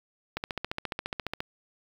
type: click train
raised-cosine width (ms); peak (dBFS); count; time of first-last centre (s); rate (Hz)
0.3; -15; 16; 0.37-1.404; 14.5
effects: 7-bit